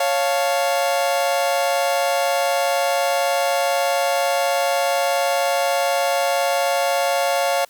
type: chord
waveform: 40% pulse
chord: Db augmented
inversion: none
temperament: equal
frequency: 554.4 / 698.5 / 880 Hz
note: Db5 / F5 / A5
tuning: 0 / 0 / 0 cents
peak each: -20 / -20 / -26 dBFS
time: 0-7.65 s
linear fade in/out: 5 ms
effects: white hiss -53 dBFS RMS until 7.69 s